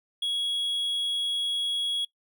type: tone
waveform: triangle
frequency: 3330 Hz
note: G#7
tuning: 4 cents sharp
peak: -24 dBFS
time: 0.22-2.05 s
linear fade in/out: 5 ms
effects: noise-tail reverb RT60 0.1 s tail -21 dB re dry